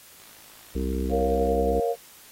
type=click train; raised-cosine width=0.2 ms; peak=-34 dBFS; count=70; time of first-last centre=0.2-1.49 s; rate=53.5 Hz
type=harmonic tone; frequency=65 Hz; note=C2; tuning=11 cents flat; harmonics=1 / 3 / 4 / 5 / 6 / 7; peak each=-27 / -32 / -33 / -34 / -35 / -35 dBFS; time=0.75-1.8 s; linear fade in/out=5 ms
type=chord; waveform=sine; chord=Bb minor; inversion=none; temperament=equal with one note detuned; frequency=466.2 / 552.1 / 698.5 Hz; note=Bb4 / Db5 / F5; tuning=0 / -7 / 0 cents; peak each=-24 / -29 / -28 dBFS; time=1.09-1.96 s; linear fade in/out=50 ms
effects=white hiss -50 dBFS RMS until 2.31 s + AAC 48 kbps